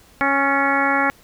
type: harmonic tone with a mistuned harmonic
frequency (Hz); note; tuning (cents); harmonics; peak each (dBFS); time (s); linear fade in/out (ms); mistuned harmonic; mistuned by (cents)
276.4; C#4; -5; 1 / 2 / 3 / 4 / 5 / 6 / 7 / 8; -24 / -26 / -22 / -25 / -22 / -24 / -26 / -25; 0.21-1.1; 0; 6; +45
effects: pink hiss -51 dBFS RMS until 1.23 s